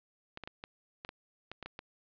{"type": "clicks", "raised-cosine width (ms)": 0.3, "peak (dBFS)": -26, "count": 10, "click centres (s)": [0.374, 0.437, 0.475, 0.639, 1.049, 1.091, 1.516, 1.627, 1.66, 1.791], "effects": ["resampled to 11025 Hz", "10-bit"]}